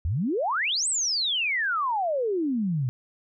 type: exponential two-way sweep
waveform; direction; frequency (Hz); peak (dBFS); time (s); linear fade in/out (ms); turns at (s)
sine; up then down; 71.8 to 8460 to 119; -23; 0.05-2.89; 0; 0.88
effects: none